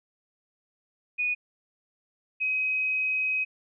sine tone pair in turn, 2475 / 2530 Hz, D#7 / D#7, -10 / +28 cents, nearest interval unison, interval 38 cents, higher second, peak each -24 / -24 dBFS, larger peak neither, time 1.18-1.35 / 2.4-3.45 s, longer second, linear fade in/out 20 ms, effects none

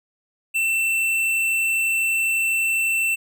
sine tone with hard clipping, 2682 Hz, E7, 29 cents sharp, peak -20 dBFS, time 0.54-3.16 s, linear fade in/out 20 ms, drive 12 dB, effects none

